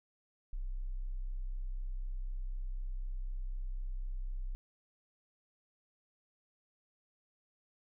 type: tone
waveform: sine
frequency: 32 Hz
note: C1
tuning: 38 cents flat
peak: -35 dBFS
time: 0.53-4.55 s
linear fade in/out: 0 ms
effects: none